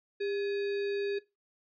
sine tone with sample-and-hold, 402.3 Hz, G4, 45 cents sharp, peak -30 dBFS, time 0.2-1.19 s, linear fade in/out 10 ms, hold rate 2100 Hz, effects noise-tail reverb RT60 0.2 s tail -17 dB re dry + resampled to 11025 Hz

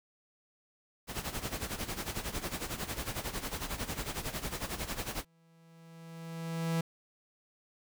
pink noise with tremolo, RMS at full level -35 dBFS, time 1.07-5.25 s, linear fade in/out 50 ms, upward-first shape sine, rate 11 Hz, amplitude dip 75%
45% pulse tone with exponential growth, 164.8 Hz, E3, in tune, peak -28 dBFS, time 5.24-6.81 s, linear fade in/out 5 ms, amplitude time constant 340 ms
effects none

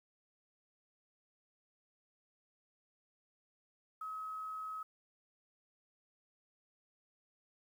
sine tone with quantisation, 1278 Hz, D#6, 46 cents sharp, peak -40 dBFS, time 4.01-4.83 s, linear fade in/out 5 ms, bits 11, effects none

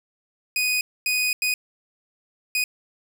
sawtooth tone bursts at uneven times, 2489 Hz, D#7, in tune, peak -17 dBFS, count 4, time 0.56-0.81 / 1.06-1.33 / 1.42-1.54 / 2.55-2.64 s, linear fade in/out 2 ms, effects none

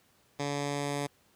10% pulse tone with low-pass filter sweep, 143.2 Hz, D3, 43 cents flat, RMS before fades -33 dBFS, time 0.39-1.07 s, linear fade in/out 10 ms, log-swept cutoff 6500 to 10000 Hz, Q 1.4, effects pink hiss -66 dBFS RMS until 1.35 s + high-pass 80 Hz 12 dB/octave

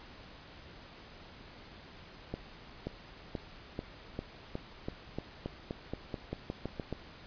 accelerating click train, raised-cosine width 2 ms, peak -22 dBFS, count 17, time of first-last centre 2.34-6.927 s, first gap 530 ms, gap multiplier 0.91, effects pink hiss -52 dBFS RMS until 7.26 s + resampled to 11025 Hz

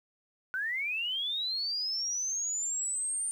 sine linear sweep, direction up, 1467 to 9040 Hz, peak -30 dBFS, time 0.54-3.31 s, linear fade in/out 0 ms, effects 10-bit

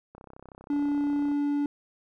click train, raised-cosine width 1 ms, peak -32 dBFS, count 39, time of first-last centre 0.15-1.316 s, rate 32.6 Hz
triangle tone, 288.4 Hz, D4, 31 cents flat, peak -22 dBFS, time 0.7-1.66 s, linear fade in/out 2 ms
effects none

